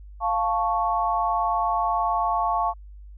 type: chord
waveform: sine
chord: F augmented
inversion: none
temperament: equal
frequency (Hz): 698.5 / 880 / 1108.7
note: F5 / A5 / C#6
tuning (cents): 0 / 0 / 0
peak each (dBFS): -25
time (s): 0.2-2.74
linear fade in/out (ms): 50
effects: added 50 Hz sine -40 dBFS peak until 3.17 s